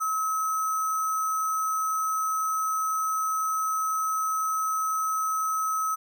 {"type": "tone with sample-and-hold", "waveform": "sine", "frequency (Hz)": 1286, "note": "E6", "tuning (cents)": -43, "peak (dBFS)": -24, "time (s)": [0, 5.96], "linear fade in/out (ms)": 20, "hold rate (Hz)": 7350, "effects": []}